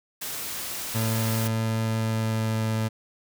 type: noise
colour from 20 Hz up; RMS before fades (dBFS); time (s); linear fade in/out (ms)
white; -33; 0.21-1.48; 10
type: tone with pitch glide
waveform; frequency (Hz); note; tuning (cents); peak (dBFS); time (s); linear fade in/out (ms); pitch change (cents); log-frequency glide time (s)
30% pulse; 111.9 to 110.49; A2 to A2; +30 to +8; -21; 0.94-2.89; 20; -22; 1.77-2.65
effects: none